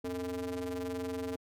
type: ring-modulated tone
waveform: square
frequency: 91.9 Hz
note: F#2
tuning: 11 cents flat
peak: -32 dBFS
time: 0.04-1.36 s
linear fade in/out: 5 ms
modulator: 357 Hz
effects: MP3 96 kbps